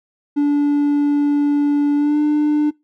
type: tone with pitch glide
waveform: triangle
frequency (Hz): 289.6 to 298.6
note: D4 to D4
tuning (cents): -24 to +29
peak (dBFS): -10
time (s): 0.36-2.71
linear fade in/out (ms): 20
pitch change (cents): +53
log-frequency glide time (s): 1.96-2.19
effects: noise-tail reverb RT60 0.2 s tail -23 dB re dry + tanh soft clip ceiling -7 dBFS